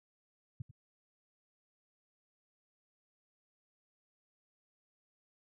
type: tone with echo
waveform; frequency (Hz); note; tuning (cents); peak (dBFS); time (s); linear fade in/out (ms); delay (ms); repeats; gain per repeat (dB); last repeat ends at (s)
sine; 122.8; B2; -9; -36; 0.6-0.62; 5; 92; 1; -14; 0.712
effects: none